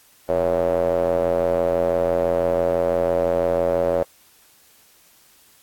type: tone with band-pass filter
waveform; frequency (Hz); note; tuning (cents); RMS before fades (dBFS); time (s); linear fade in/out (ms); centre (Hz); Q
square; 43; F1; -26; -20; 0.29-4.03; 0; 560; 6.1
effects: white hiss -54 dBFS RMS until 5.62 s + AAC 64 kbps